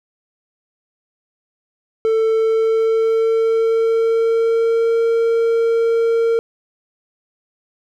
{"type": "tone with pitch glide", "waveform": "triangle", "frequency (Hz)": [445, 459.1], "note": ["A4", "A#4"], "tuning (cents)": [20, -26], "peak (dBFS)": -11, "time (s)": [2.05, 6.39], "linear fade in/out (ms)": 0, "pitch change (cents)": 54, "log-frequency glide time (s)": [2.34, 5.01], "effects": []}